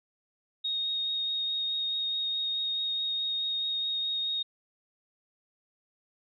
sine tone with vibrato, 3729 Hz, A#7, in tune, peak -28 dBFS, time 0.64-4.43 s, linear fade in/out 10 ms, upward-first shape triangle, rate 4.7 Hz, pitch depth 11 cents each way, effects none

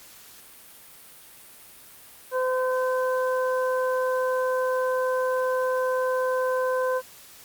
harmonic tone, 512 Hz, C5, 38 cents flat, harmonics 1 / 2 / 3, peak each -23 / -29 / -33 dBFS, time 2.31-7.02 s, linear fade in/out 50 ms, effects white hiss -48 dBFS RMS until 7.44 s + Opus 48 kbps

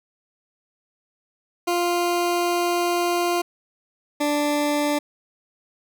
20% pulse tone pair in turn, 349.2 / 293.6 Hz, F4 / D4, 0 / 0 cents, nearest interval minor third, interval 300 cents, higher first, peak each -15 dBFS, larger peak neither, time 1.67-3.42 / 4.2-4.99 s, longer first, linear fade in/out 10 ms, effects none

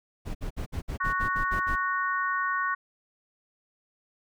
brown noise bursts, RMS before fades -32 dBFS, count 10, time 0.25-1.762 s, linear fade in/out 20 ms, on 99 ms, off 58 ms
harmonic tone, 370 Hz, F#4, in tune, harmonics 3 / 4 / 5, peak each -28 / -30 / -32 dBFS, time 1-2.75 s, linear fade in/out 10 ms
effects none

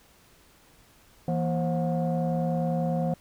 sine tone cluster, 165.7 / 235.9 / 529 / 724 Hz, E3 / A#3 / C5 / F#5, +9 / +21 / +19 / -38 cents, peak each -25 / -31 / -30 / -32 dBFS, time 1.28-3.14 s, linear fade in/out 2 ms, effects tanh soft clip ceiling -18 dBFS + pink hiss -58 dBFS RMS until 3.2 s

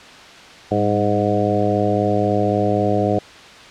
harmonic tone with a mistuned harmonic, 103.83 Hz, G#2, in tune, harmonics 1 / 2 / 3 / 4 / 5 / 6 / 7, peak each -23 / -23 / -23 / -23 / -23 / -23 / -23 dBFS, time 0.71-3.19 s, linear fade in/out 5 ms, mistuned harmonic 2, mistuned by -46 cents, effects white hiss -40 dBFS RMS until 3.7 s + low-pass 4000 Hz 12 dB/octave

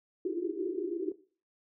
white band-pass noise, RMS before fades -34 dBFS, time 0.25-1.12 s, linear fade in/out 5 ms, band 320 to 390 Hz, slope 96 dB/octave, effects noise-tail reverb RT60 0.4 s tail -17 dB re dry

